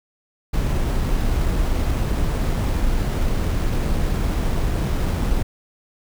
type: noise with sample-and-hold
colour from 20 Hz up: brown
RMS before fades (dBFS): -20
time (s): 0.53-5.43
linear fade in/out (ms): 10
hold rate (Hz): 8820
effects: none